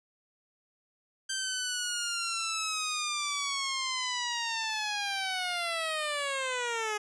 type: linear sweep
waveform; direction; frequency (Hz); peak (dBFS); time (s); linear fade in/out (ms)
10% pulse; down; 1568 to 415.3; -22; 1.29-6.98; 10
effects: resampled to 22050 Hz